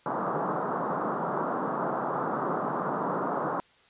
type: band-pass noise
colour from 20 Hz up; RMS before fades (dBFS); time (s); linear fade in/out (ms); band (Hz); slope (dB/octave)
white; -30; 0.06-3.6; 0; 140 to 1300; 48
effects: white hiss -60 dBFS RMS until 3.89 s + resampled to 8000 Hz